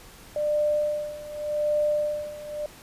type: tone with tremolo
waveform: sine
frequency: 597 Hz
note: D5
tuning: 28 cents sharp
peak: -20 dBFS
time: 0.36-2.66 s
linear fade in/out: 2 ms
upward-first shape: sine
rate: 0.86 Hz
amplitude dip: 85%
effects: pink hiss -48 dBFS RMS until 2.82 s + resampled to 32000 Hz